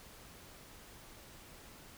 silence, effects pink hiss -55 dBFS RMS until 1.97 s

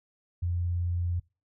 sine tone with vibrato, 87.31 Hz, F2, in tune, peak -26 dBFS, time 0.42-1.2 s, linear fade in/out 10 ms, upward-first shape triangle, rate 18 Hz, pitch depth 11 cents each way, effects noise-tail reverb RT60 0.3 s tail -24 dB re dry

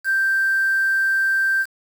sine tone with quantisation, 1570 Hz, G6, 2 cents sharp, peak -16 dBFS, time 0.04-1.66 s, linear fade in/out 50 ms, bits 6, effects none

